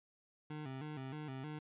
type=tone with vibrato; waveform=25% pulse; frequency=141.9 Hz; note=C#3; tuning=41 cents sharp; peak=-39 dBFS; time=0.5-1.59 s; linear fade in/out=5 ms; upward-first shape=square; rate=3.2 Hz; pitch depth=120 cents each way; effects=resampled to 8000 Hz